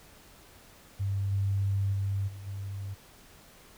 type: tone with level steps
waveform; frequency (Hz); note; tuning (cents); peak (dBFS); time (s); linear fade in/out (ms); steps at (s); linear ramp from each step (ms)
sine; 98.6; G2; +11; -27 / -25 / -27 / -40 / -34; 0.99-2.95; 20; 1.31 / 1.92 / 2.27 / 2.46; 20
effects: pink hiss -55 dBFS RMS until 3.77 s